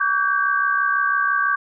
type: tone cluster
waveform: sine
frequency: 1140 / 1532 / 1598 Hz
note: C#6 / G6 / G6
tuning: +48 / -40 / +33 cents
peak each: -20 / -23 / -21 dBFS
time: 0-1.56 s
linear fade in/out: 10 ms
effects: none